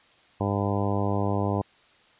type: harmonic tone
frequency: 100.7 Hz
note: G2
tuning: 47 cents sharp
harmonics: 1 / 2 / 3 / 4 / 5 / 6 / 7 / 8 / 9 / 10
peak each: -27 / -30 / -32 / -33 / -34 / -35 / -35 / -36 / -37 / -37 dBFS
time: 0.4-1.62 s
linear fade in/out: 10 ms
effects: white hiss -58 dBFS RMS until 2.19 s + resampled to 8000 Hz